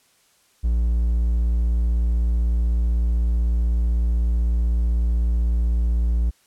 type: tone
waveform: triangle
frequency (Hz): 58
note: A#1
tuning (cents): -8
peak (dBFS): -15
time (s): 0.63-6.31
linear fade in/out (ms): 20
effects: white hiss -60 dBFS RMS until 6.46 s + low-pass 11000 Hz 12 dB/octave